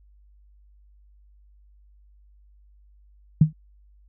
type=tone with exponential decay; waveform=sine; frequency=155.56 Hz; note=D#3; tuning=in tune; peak=-7 dBFS; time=3.41-3.53 s; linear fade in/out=5 ms; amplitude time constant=25 ms; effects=added 50 Hz sine -52 dBFS peak until 4.08 s